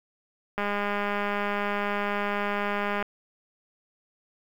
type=click train; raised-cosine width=0.5 ms; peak=-14 dBFS; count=500; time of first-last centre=0.58-3.026 s; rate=204 Hz; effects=8-bit